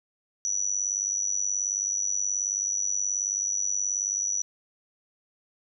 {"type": "tone with amplitude modulation", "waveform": "sine", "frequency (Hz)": 5920, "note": "F#8", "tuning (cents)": 0, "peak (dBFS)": -21, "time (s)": [0.45, 4.42], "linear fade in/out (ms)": 0, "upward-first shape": "sine", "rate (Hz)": 98.7, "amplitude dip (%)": 95, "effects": []}